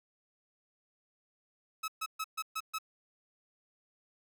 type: tone bursts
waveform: sawtooth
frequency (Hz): 1290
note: E6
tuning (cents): -38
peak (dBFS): -30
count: 6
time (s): 1.83-2.786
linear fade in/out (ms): 10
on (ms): 51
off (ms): 130
effects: none